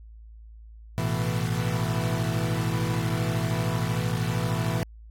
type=chord; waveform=40% pulse; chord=A suspended second; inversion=none; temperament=equal with one note detuned; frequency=110 / 122.97 / 164.81 Hz; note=A2 / B2 / E3; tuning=0 / -7 / 0 cents; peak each=-28 dBFS; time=0.98-4.83 s; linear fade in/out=0 ms; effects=added 55 Hz sine -43 dBFS peak until 5.1 s + AAC 48 kbps